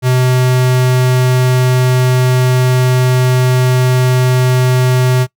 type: tone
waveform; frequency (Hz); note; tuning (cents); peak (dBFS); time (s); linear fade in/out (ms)
square; 127.2; C3; -48; -9; 0.02-5.27; 50
effects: noise-tail reverb RT60 0.1 s tail -21 dB re dry